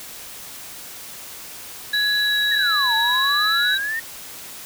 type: tone with vibrato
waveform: triangle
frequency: 3920 Hz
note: B7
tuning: 14 cents flat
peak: -19 dBFS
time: 1.93-3.78 s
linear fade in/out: 10 ms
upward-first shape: sine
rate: 1.5 Hz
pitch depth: 13 cents each way
type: tone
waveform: sine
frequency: 1679 Hz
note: G#6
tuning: 18 cents sharp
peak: -20 dBFS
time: 1.93-3.75 s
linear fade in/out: 5 ms
type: exponential two-way sweep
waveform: sine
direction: down then up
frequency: 1864.7 to 880 to 1864.7 Hz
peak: -22 dBFS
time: 2.51-4 s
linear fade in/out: 10 ms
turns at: 2.95 s
effects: white hiss -37 dBFS RMS until 4.65 s